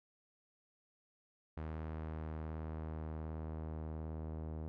sawtooth tone with low-pass filter sweep, 78.7 Hz, D#2, 20 cents sharp, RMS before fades -43 dBFS, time 1.57-4.68 s, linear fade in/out 0 ms, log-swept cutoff 1700 to 680 Hz, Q 0.8, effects none

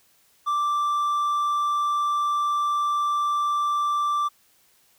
triangle tone, 1174 Hz, D6, 1 cent flat, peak -19 dBFS, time 0.46-4.29 s, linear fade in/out 20 ms, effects white hiss -61 dBFS RMS until 4.98 s

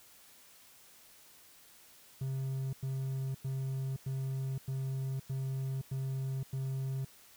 triangle tone bursts, 133.4 Hz, C3, 34 cents sharp, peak -31 dBFS, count 8, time 2.21-7.049 s, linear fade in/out 5 ms, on 520 ms, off 97 ms, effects white hiss -59 dBFS RMS until 7.36 s

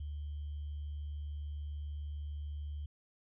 sine tone with sample-and-hold, 73.42 Hz, D2, in tune, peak -38 dBFS, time 0-2.86 s, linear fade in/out 5 ms, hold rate 3150 Hz, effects resampled to 8000 Hz

